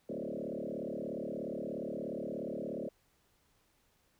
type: tone with frequency modulation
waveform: sine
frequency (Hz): 390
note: G4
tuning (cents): -9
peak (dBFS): -36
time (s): 0.09-2.89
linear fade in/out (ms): 5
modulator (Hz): 36.9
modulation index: 5.6
effects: pink hiss -72 dBFS RMS until 4.19 s